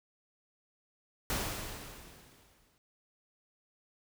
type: noise with exponential decay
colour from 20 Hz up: pink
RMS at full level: -32 dBFS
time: 1.3-2.78 s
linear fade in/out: 0 ms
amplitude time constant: 320 ms
effects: none